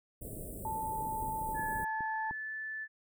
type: band-stop noise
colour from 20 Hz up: pink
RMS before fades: -43 dBFS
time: 0.21-1.85 s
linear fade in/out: 10 ms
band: 660 to 8000 Hz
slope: 96 dB/octave
type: tone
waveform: sine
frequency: 880 Hz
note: A5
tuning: in tune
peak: -34 dBFS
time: 0.65-2.31 s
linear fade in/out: 2 ms
type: clicks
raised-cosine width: 3 ms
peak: -33 dBFS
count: 12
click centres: 1.025 / 1.07 / 1.124 / 1.227 / 1.284 / 1.415 / 1.49 / 1.596 / 1.64 / 1.73 / 2.007 / 2.311 s
type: tone with pitch glide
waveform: sine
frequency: 1714 to 1749 Hz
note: A6 to A6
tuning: -46 to -11 cents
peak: -37 dBFS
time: 1.54-2.88 s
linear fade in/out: 50 ms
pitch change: +35 cents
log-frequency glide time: 1.71-2.56 s
effects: none